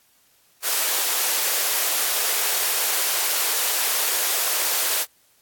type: high-pass noise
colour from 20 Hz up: white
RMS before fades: -22 dBFS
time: 0.62-5.06 s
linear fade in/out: 50 ms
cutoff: 410 Hz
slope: 24 dB/octave
effects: white hiss -60 dBFS RMS until 5.41 s + AAC 64 kbps